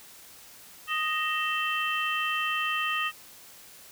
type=harmonic tone with a mistuned harmonic; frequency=622.3 Hz; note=D#5; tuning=in tune; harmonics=2 / 3 / 4 / 5; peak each=-30 / -32 / -31 / -34 dBFS; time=0.87-3.12 s; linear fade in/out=50 ms; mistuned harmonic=4; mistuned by=+120 cents; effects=white hiss -50 dBFS RMS until 3.91 s